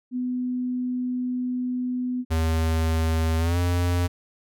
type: tone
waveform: sine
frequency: 250 Hz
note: B3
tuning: 21 cents sharp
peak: -24 dBFS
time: 0.11-2.25 s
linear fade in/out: 50 ms
type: tone with pitch glide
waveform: square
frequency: 80.8 to 88.11 Hz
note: E2 to F2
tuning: -34 to +16 cents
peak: -21 dBFS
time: 2.3-4.08 s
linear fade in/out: 20 ms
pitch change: +150 cents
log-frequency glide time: 3.38-3.58 s
effects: none